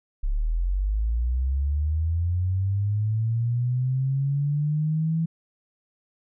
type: linear sweep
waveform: sine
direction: up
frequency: 33.31 to 164.81 Hz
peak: -21 dBFS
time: 0.23-5.26 s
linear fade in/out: 10 ms
effects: none